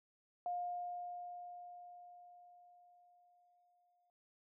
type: tone with exponential decay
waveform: sine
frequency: 709 Hz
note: F5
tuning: 26 cents sharp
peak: -36 dBFS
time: 0.46-4.1 s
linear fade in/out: 1 ms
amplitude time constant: 790 ms
effects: none